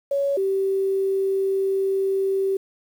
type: tone pair in turn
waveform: sine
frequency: 559 / 387.5 Hz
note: C#5 / G4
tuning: +14 / -20 cents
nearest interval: tritone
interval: 634 cents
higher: first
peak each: -19 dBFS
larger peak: neither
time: 0.11-0.37 / 0.37-2.57 s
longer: second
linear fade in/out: 5 ms
effects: 8-bit